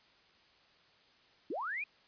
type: linear sweep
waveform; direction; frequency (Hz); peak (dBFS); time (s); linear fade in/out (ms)
sine; up; 246.9 to 2513; -35; 1.5-1.84; 5
effects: white hiss -65 dBFS RMS until 2.07 s + resampled to 11025 Hz